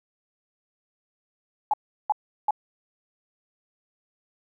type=tone bursts; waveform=sine; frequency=844 Hz; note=G#5; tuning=28 cents sharp; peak=-18 dBFS; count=3; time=1.71-2.508 s; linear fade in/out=2 ms; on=26 ms; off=360 ms; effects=10-bit